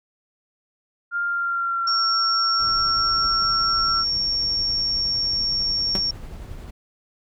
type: tone with pitch glide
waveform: sine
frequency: 1400 to 1352.3 Hz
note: F6 to E6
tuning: +4 to +44 cents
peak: -21 dBFS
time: 1.11-4.05 s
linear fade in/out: 50 ms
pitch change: -60 cents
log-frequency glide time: 1.25-2.06 s
type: tone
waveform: sine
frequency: 5510 Hz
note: F8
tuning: 24 cents flat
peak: -20 dBFS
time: 1.87-6.11 s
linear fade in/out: 5 ms
type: noise with tremolo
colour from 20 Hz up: brown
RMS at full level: -35 dBFS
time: 2.59-6.71 s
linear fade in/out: 10 ms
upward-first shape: sine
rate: 11 Hz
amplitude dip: 25%
type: tone with exponential decay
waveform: sawtooth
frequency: 191 Hz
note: G3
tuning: 45 cents flat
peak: -18 dBFS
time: 5.95-6.03 s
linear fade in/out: 2 ms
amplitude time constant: 16 ms
effects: none

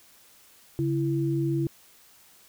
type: tone pair together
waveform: sine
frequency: 139.93 / 332.8 Hz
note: C#3 / E4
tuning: +17 / +17 cents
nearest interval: octave + minor third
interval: 1500 cents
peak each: -26 dBFS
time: 0.79-1.67 s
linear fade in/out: 0 ms
effects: white hiss -56 dBFS RMS until 2.48 s

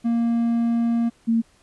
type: tone pair in turn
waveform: triangle / sine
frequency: 233.1 / 228.3 Hz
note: A#3 / A#3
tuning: 0 / -36 cents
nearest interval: unison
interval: 36 cents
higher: first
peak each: -16 dBFS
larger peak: neither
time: 0.04-1.1 / 1.27-1.42 s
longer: first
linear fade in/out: 20 ms
effects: pink hiss -58 dBFS RMS until 1.62 s + resampled to 24000 Hz

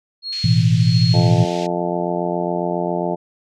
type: tone with tremolo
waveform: sine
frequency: 4291 Hz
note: C8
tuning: 43 cents sharp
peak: -22 dBFS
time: 0.22-1.35 s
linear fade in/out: 50 ms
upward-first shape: sine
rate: 1.5 Hz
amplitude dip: 95%
type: band-pass noise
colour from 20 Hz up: pink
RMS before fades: -36 dBFS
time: 0.32-1.67 s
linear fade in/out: 10 ms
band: 2300 to 6100 Hz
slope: 24 dB/octave
type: chord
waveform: sine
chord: A suspended second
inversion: none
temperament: equal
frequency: 110 / 123.47 / 164.81 Hz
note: A2 / B2 / E3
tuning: 0 / 0 / 0 cents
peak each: -16 dBFS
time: 0.44-1.45 s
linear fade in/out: 5 ms
type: harmonic tone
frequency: 87.31 Hz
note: F2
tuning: in tune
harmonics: 2 / 3 / 4 / 5 / 6 / 7 / 8 / 9 / 10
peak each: -25 / -32 / -25 / -27 / -36 / -25 / -27 / -33 / -29 dBFS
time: 1.13-3.16 s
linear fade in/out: 20 ms
effects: none

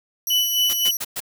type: tone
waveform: 15% pulse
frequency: 5800 Hz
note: F#8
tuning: 35 cents flat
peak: -17 dBFS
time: 0.27-0.97 s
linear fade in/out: 2 ms
type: tone with tremolo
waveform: sine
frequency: 2986 Hz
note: F#7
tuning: 15 cents sharp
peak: -16 dBFS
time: 0.3-0.91 s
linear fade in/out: 5 ms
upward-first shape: sine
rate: 3.8 Hz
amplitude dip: 70%
type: noise bursts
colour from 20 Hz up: white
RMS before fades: -27 dBFS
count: 4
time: 0.69-1.204 s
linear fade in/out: 10 ms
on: 46 ms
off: 110 ms
effects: none

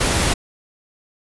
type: noise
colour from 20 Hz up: pink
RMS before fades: -18 dBFS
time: 0-0.34 s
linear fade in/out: 10 ms
effects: resampled to 24000 Hz

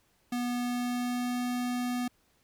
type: tone with pitch glide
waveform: square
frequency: 243.9 to 246.2 Hz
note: B3 to B3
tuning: -21 to -5 cents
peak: -30 dBFS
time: 0.32-2.08 s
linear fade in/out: 5 ms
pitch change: +16 cents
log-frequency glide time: 0.47-1.42 s
effects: pink hiss -69 dBFS RMS until 2.43 s

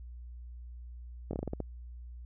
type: slowing click train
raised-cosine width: 2 ms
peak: -21 dBFS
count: 8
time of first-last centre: 1.31-1.603 s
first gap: 22 ms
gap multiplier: 1.21
effects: added 60 Hz sine -43 dBFS peak until 2.25 s

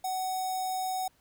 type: tone with notch filter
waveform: square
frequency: 749 Hz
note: F#5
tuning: 21 cents sharp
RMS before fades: -32 dBFS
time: 0.04-1.08 s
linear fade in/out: 5 ms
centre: 2000 Hz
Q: 0.52
effects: pink hiss -67 dBFS RMS until 1.2 s

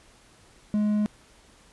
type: tone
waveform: triangle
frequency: 210 Hz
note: G#3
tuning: 19 cents sharp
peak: -19 dBFS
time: 0.74-1.06 s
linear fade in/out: 0 ms
effects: pink hiss -56 dBFS RMS until 1.72 s + resampled to 24000 Hz

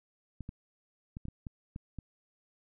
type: clicks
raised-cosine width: 5 ms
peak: -28 dBFS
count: 8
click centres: 0.407 / 0.491 / 1.169 / 1.254 / 1.284 / 1.468 / 1.761 / 1.987 s
effects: none

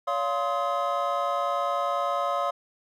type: tone cluster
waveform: triangle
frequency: 567 / 697 / 1045 / 1267 Hz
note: C#5 / F5 / C6 / D#6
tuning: +39 / -4 / -2 / +31 cents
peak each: -28 dBFS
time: 0.07-2.51 s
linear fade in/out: 10 ms
effects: none

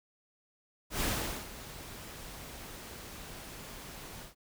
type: noise with ADSR envelope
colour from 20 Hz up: pink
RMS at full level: -31 dBFS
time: 0.9-4.35 s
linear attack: 110 ms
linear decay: 450 ms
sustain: -15 dB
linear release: 130 ms
effects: none

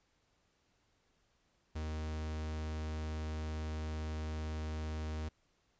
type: tone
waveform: 45% pulse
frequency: 77.78 Hz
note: D#2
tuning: in tune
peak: -37 dBFS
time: 1.75-5.29 s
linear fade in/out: 10 ms
effects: pink hiss -75 dBFS RMS until 5.79 s + resampled to 16000 Hz

